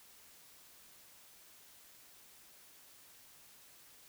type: silence
effects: white hiss -60 dBFS RMS until 4.08 s